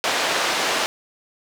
pink band-pass noise, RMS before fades -22 dBFS, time 0.04-0.86 s, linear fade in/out 0 ms, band 530 to 5600 Hz, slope 12 dB/octave, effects none

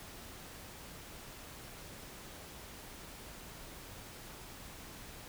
silence, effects pink hiss -50 dBFS RMS until 5.28 s

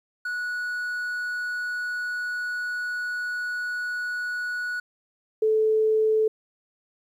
triangle / sine tone pair in turn, 1467 / 436.1 Hz, F#6 / A4, -15 / -15 cents, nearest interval octave + major sixth, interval 2100 cents, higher first, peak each -25 / -18 dBFS, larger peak second, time 0.25-4.8 / 5.42-6.28 s, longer first, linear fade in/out 5 ms, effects 10-bit

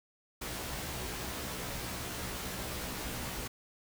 pink noise with comb filter, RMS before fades -39 dBFS, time 0.41-3.48 s, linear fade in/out 10 ms, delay 16 ms, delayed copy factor +0.8, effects none

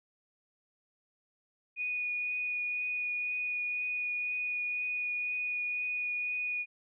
sine tone with vibrato, 2465 Hz, D#7, 17 cents flat, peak -31 dBFS, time 1.76-6.66 s, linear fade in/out 50 ms, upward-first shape triangle, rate 2 Hz, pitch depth 10 cents each way, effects none

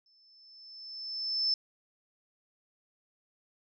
sine tone with exponential growth, 5274 Hz, E8, in tune, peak -24 dBFS, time 0.06-1.54 s, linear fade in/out 2 ms, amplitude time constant 320 ms, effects none

